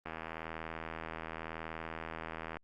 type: click train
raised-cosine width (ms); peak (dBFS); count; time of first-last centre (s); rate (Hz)
0.5; -25; 204; 0.06-2.569; 80.9
effects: Opus 24 kbps